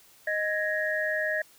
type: tone cluster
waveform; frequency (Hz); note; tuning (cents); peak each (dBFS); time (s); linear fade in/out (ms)
sine; 621 / 1667 / 1868; D#5 / G#6 / A#6; -3 / +6 / +3; -30; 0.27-1.42; 5
effects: white hiss -57 dBFS RMS until 1.58 s